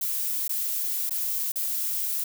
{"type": "noise with dropouts", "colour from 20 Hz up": "violet", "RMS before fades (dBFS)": -28, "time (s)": [0.01, 2.24], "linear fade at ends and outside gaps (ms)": 5, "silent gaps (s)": [[0.479, 0.493], [1.095, 1.107], [1.52, 1.557]], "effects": []}